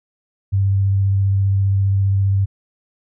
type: tone with vibrato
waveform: sine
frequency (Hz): 98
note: G2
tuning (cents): 0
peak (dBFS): -13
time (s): 0.52-2.46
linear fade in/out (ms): 20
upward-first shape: sine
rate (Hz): 15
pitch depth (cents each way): 13
effects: none